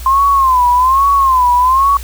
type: tone with vibrato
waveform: sine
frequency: 1046.5 Hz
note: C6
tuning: in tune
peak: -7 dBFS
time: 0.06-1.97 s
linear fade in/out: 2 ms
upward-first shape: sine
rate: 1.2 Hz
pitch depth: 120 cents each way
effects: added 60 Hz sine -24 dBFS peak until 2.03 s + white hiss -34 dBFS RMS until 2.03 s